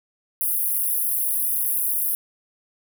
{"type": "high-pass noise", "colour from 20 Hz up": "pink", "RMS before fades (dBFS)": -23, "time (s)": [0.41, 2.15], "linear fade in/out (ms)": 0, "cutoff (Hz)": 10000, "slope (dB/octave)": 96, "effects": []}